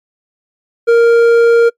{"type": "tone with hard clipping", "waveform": "sine", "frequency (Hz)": 466.2, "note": "A#4", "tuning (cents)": 0, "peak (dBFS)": -6, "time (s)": [0.87, 1.7], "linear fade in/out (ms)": 20, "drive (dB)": 6, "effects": ["noise-tail reverb RT60 0.1 s tail -24 dB re dry", "MP3 96 kbps"]}